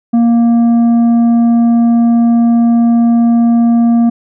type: tone with tanh clipping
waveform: sine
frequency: 233.8 Hz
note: A#3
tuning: 5 cents sharp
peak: -7 dBFS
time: 0.13-4.1 s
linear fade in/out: 10 ms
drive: 6 dB
effects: none